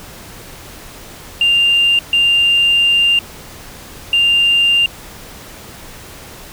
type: tone bursts at uneven times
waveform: sine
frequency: 2794 Hz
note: F7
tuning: in tune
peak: -8 dBFS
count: 3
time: 1.41-1.99 / 2.13-3.19 / 4.13-4.86 s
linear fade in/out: 2 ms
effects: tanh soft clip ceiling -5 dBFS + pink hiss -35 dBFS RMS until 6.52 s